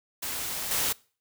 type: noise with level steps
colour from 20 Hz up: white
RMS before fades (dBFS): -33 / -27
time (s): 0.22-0.93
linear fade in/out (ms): 10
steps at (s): 0.71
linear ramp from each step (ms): 2
effects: noise-tail reverb RT60 0.4 s tail -23 dB re dry